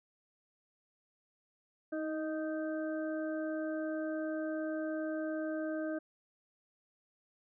harmonic tone with a mistuned harmonic, 311.1 Hz, D#4, in tune, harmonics 1 / 2 / 4 / 5, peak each -36 / -38 / -52 / -46 dBFS, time 1.92-5.99 s, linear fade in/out 10 ms, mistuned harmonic 1, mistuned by +22 cents, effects none

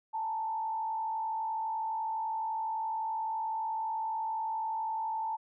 sine tone with frequency modulation, 886 Hz, A5, 12 cents sharp, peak -31 dBFS, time 0.13-5.37 s, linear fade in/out 20 ms, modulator 51.8 Hz, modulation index 0.52, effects none

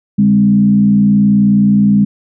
sine tone with frequency modulation, 203.4 Hz, G#3, 36 cents flat, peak -6 dBFS, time 0.18-2.05 s, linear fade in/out 10 ms, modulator 59 Hz, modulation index 0.6, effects none

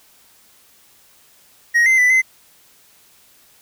triangle tone with pitch steps, 1884 / 2070 / 1989 / 2055 Hz, A#6 / C7 / B6 / C7, +18 / -19 / +12 / -32 cents, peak -9 dBFS, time 1.74-2.22 s, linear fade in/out 20 ms, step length 120 ms, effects white hiss -52 dBFS RMS until 3.61 s

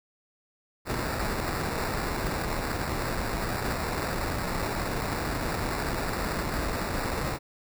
pink noise with sample-and-hold, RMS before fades -30 dBFS, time 0.85-7.39 s, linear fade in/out 50 ms, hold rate 3150 Hz, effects none

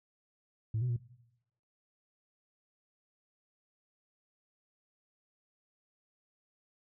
sine tone with pitch steps, 110.1 / 124.7 / 119.6 Hz, A2 / B2 / A#2, +2 / +17 / +45 cents, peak -28 dBFS, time 0.74-0.965 s, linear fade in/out 5 ms, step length 75 ms, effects noise-tail reverb RT60 0.9 s tail -19 dB re dry + tanh soft clip ceiling -27 dBFS

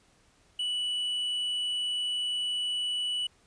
sine tone with tanh clipping, 2957 Hz, F#7, 2 cents flat, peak -29 dBFS, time 0.59-3.27 s, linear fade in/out 5 ms, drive 4 dB, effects pink hiss -64 dBFS RMS until 3.46 s + resampled to 22050 Hz

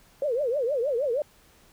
sine tone with vibrato, 523.3 Hz, C5, in tune, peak -23 dBFS, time 0.22-1.22 s, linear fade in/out 2 ms, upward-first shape triangle, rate 6.4 Hz, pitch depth 290 cents each way, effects pink hiss -58 dBFS RMS until 1.72 s

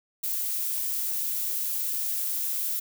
violet noise, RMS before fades -29 dBFS, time 0.23-2.8 s, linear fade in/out 10 ms, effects none

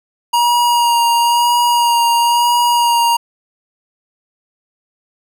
square tone with vibrato, 949 Hz, A#5, 31 cents sharp, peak -11 dBFS, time 0.33-3.17 s, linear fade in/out 10 ms, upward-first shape sine, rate 1 Hz, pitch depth 18 cents each way, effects none

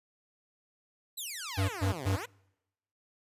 10% pulse exponential two-way sweep, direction down then up, 4120 to 123.6 to 530 Hz, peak -29 dBFS, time 1.17-2.26 s, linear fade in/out 10 ms, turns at 2.04 s
square tone bursts, 96.5 Hz, G2, 27 cents flat, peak -27 dBFS, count 3, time 1.57-2.17 s, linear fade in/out 20 ms, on 120 ms, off 120 ms
effects noise-tail reverb RT60 0.9 s tail -26 dB re dry + resampled to 32000 Hz

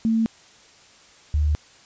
sine tone pair in turn, 224.5 / 74.77 Hz, A3 / D2, +35 / +32 cents, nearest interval octave + perfect fifth, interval 1903 cents, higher first, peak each -17 dBFS, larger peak neither, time 0.05-0.26 / 1.34-1.55 s, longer neither, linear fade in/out 0 ms, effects white hiss -51 dBFS RMS until 1.85 s + resampled to 16000 Hz

